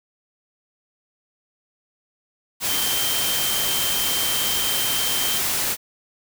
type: tone in noise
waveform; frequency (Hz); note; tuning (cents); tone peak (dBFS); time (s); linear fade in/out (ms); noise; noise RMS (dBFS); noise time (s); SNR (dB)
sine; 3136; G7; 0; -26; 2.66-5.41; 50; white; -23; 2.6-5.77; -6
effects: none